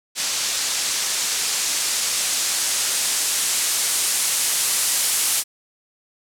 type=noise with low-pass filter sweep; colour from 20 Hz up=blue; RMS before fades=-22 dBFS; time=0.15-5.44 s; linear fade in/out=50 ms; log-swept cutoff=6300 to 9900 Hz; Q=0.93; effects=none